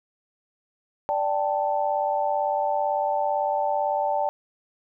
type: chord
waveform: sine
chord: D suspended fourth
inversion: none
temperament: just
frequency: 587.3 / 783.1 / 881 Hz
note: D5 / G5 / A5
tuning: 0 / -2 / +2 cents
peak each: -26 dBFS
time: 1.09-4.29 s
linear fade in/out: 0 ms
effects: none